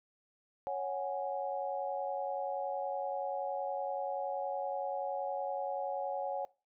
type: chord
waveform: sine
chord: C# suspended fourth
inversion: none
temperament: equal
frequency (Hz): 554.4 / 740 / 830.6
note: C#5 / F#5 / G#5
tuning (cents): 0 / 0 / 0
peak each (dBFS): -37 / -38 / -39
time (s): 0.67-6.45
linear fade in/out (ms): 0
effects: noise-tail reverb RT60 0.3 s tail -21 dB re dry